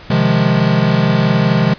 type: chord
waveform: square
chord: F minor seventh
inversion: second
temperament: equal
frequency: 130.81 / 155.56 / 174.61 / 207.7 Hz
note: C3 / Eb3 / F3 / Ab3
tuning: 0 / 0 / 0 / 0 cents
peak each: -17 dBFS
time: 0.1-1.74 s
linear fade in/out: 5 ms
effects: pink hiss -37 dBFS RMS until 1.78 s + resampled to 11025 Hz